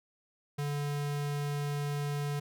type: tone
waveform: square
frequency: 144.8 Hz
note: D3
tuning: 24 cents flat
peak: -32 dBFS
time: 0.58-2.4 s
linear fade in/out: 10 ms
effects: none